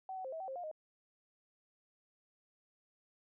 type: tone with pitch steps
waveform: sine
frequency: 759 / 751 / 526 / 646 / 763 / 532 / 709 / 621 Hz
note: F#5 / F#5 / C5 / E5 / G5 / C5 / F5 / D#5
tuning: +44 / +26 / +9 / -35 / -47 / +29 / +26 / -3 cents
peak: -40 dBFS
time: 0.09-0.714 s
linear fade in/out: 2 ms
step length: 78 ms
effects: none